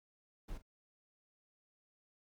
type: noise with echo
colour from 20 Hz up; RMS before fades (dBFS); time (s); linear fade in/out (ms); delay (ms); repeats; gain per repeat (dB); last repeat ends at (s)
brown; -43; 0.48-0.58; 10; 41; 1; -13; 0.621
effects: MP3 96 kbps